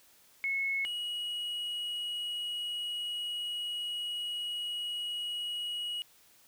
sine / triangle tone pair in turn, 2189 / 2905 Hz, C#7 / F#7, -22 / -32 cents, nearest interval perfect fourth, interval 490 cents, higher second, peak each -29 / -32 dBFS, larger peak first, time 0.44-0.85 / 0.85-6.02 s, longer second, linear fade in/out 0 ms, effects white hiss -62 dBFS RMS until 6.47 s

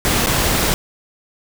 pink noise with dropouts, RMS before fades -17 dBFS, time 0.05-0.74 s, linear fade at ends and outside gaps 0 ms, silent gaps 0.261-0.27 s, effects none

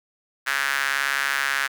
sawtooth tone with high-pass filter, 138.59 Hz, C#3, in tune, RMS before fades -24 dBFS, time 0.46-1.68 s, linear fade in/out 20 ms, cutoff 1600 Hz, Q 3.6, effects none

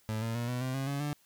30% pulse tone with pitch steps, 109.3 / 114.01 / 118.92 / 124.04 / 129.38 / 134.95 / 140.77 / 146.83 Hz, A2 / A#2 / A#2 / B2 / C3 / C#3 / C#3 / D3, -11 / -38 / +35 / +8 / -19 / -46 / +27 / 0 cents, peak -29 dBFS, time 0.09-1.13 s, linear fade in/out 0 ms, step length 130 ms, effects white hiss -66 dBFS RMS until 1.25 s

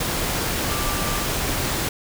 sine tone in noise, 1178 Hz, D6, 5 cents sharp, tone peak -31 dBFS, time 0.69-1.25 s, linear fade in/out 5 ms, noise pink, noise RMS -24 dBFS, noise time 0-1.89 s, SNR -10 dB, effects none

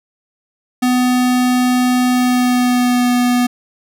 square tone with pitch glide, 250 to 245.8 Hz, B3 to B3, +21 to -8 cents, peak -12 dBFS, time 0.82-3.47 s, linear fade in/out 10 ms, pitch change -29 cents, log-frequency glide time 2.13-3.1 s, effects none

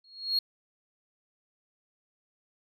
sine tone with exponential growth, 4293 Hz, C8, 44 cents sharp, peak -19 dBFS, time 0.04-0.39 s, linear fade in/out 5 ms, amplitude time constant 75 ms, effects tanh soft clip ceiling -21 dBFS

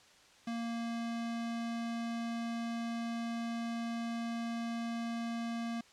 square tone, 232.1 Hz, A#3, 7 cents flat, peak -36 dBFS, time 0.47-5.81 s, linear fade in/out 5 ms, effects white hiss -61 dBFS RMS until 5.92 s + low-pass 6000 Hz 12 dB/octave

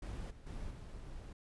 brown noise with level steps, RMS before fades -42 / -54 / -44 / -48 dBFS, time 0.02-1.33 s, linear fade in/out 5 ms, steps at 0.3 / 0.46 / 0.7 s, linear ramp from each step 10 ms, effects resampled to 24000 Hz

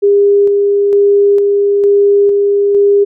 sine tone with tremolo, 403.9 Hz, G#4, 48 cents flat, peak -5 dBFS, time 0.02-3.05 s, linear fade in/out 20 ms, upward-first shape square, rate 1.1 Hz, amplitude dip 25%, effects none

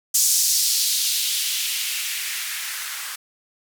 violet noise with band-pass filter sweep, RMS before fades -23 dBFS, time 0.14-3.16 s, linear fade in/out 10 ms, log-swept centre 6300 to 1300 Hz, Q 1.7, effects none

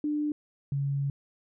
sine tone pair in turn, 298 / 139.83 Hz, D4 / C#3, +25 / +15 cents, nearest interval octave + minor second, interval 1310 cents, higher first, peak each -26 dBFS, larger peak neither, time 0.04-0.32 / 0.72-1.1 s, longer second, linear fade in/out 2 ms, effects none

